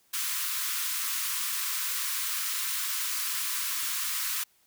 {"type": "high-pass noise", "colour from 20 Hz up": "white", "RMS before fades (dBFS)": -31, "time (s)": [0.13, 4.44], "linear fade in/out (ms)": 10, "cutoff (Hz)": 990, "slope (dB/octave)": 96, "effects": ["white hiss -66 dBFS RMS until 4.66 s"]}